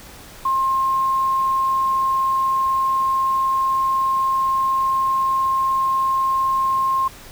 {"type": "tone with quantisation", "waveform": "sine", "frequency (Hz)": 1064, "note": "C6", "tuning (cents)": 29, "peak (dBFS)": -16, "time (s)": [0.45, 7.08], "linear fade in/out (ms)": 5, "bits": 7, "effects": ["pink hiss -41 dBFS RMS until 7.31 s"]}